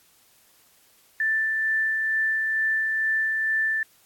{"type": "tone with tremolo", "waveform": "sine", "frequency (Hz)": 1767, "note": "A6", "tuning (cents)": 7, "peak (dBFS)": -20, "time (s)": [1.2, 3.83], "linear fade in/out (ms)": 2, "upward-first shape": "sine", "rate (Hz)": 2.2, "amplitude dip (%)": 25, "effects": ["white hiss -59 dBFS RMS until 4.05 s", "AAC 64 kbps"]}